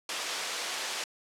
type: band-pass noise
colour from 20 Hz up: white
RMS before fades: -35 dBFS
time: 0.09-1.04 s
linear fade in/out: 2 ms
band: 430 to 5600 Hz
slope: 12 dB/octave
effects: low-pass 12000 Hz 12 dB/octave